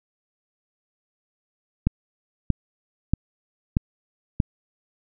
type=click train; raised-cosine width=5 ms; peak=-6 dBFS; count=5; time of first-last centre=1.87-4.402 s; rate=1.58 Hz; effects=none